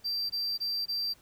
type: tone bursts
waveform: triangle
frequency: 4699 Hz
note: D8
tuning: in tune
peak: -28 dBFS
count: 4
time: 0.04-1.14 s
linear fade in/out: 20 ms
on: 260 ms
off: 20 ms
effects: pink hiss -61 dBFS RMS until 1.21 s